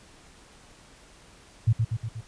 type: tone with echo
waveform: sine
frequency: 112.4 Hz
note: A2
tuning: 37 cents sharp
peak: -16 dBFS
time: 1.67-1.73 s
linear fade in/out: 10 ms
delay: 120 ms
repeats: 4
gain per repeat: -4 dB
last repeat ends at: 2.21 s
effects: pink hiss -53 dBFS RMS until 2.27 s + resampled to 22050 Hz